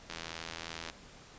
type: click train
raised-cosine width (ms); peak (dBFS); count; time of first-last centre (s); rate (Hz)
0.2; -22; 67; 0.1-0.899; 82.6
effects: pink hiss -54 dBFS RMS until 1.38 s + resampled to 16000 Hz